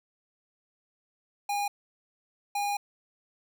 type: tone bursts at uneven times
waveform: square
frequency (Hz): 815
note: G#5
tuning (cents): -33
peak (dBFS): -28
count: 2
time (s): 1.49-1.68 / 2.55-2.77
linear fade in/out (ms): 5
effects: none